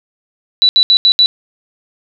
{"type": "tone bursts at uneven times", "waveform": "sine", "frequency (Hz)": 3951, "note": "B7", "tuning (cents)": 0, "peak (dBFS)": -5, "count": 5, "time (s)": [[0.62, 0.69], [0.76, 0.83], [0.9, 0.97], [1.05, 1.12], [1.19, 1.26]], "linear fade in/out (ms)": 0, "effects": []}